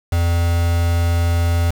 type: tone with quantisation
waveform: triangle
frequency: 85.4 Hz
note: F2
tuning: 38 cents flat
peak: -12 dBFS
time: 0.12-1.71 s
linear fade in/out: 5 ms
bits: 4
effects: none